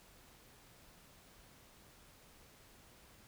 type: silence
effects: pink hiss -62 dBFS RMS until 3.27 s